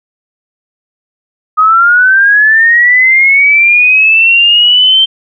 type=linear sweep; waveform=sine; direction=up; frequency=1244.5 to 3136 Hz; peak=-3 dBFS; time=1.57-5.06 s; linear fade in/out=20 ms; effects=none